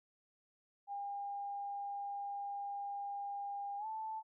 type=tone with pitch glide; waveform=sine; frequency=805 to 877.9 Hz; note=G5 to A5; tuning=+46 to -4 cents; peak=-39 dBFS; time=0.87-4.23 s; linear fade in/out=50 ms; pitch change=+150 cents; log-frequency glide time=3.78-3.86 s; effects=none